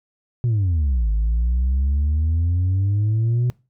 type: exponential two-way sweep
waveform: sine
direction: down then up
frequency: 124.7 to 51.9 to 124.7 Hz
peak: -14 dBFS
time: 0.44-3.5 s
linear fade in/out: 0 ms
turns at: 1.1 s
effects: noise-tail reverb RT60 0.3 s tail -24 dB re dry + tanh soft clip ceiling -15 dBFS